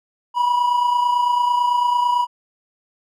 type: tone pair together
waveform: triangle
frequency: 971 / 1000 Hz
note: B5 / B5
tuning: -30 / +21 cents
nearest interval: minor second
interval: 51 cents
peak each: -14 / -22 dBFS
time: 0.34-2.27 s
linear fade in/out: 50 ms
effects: none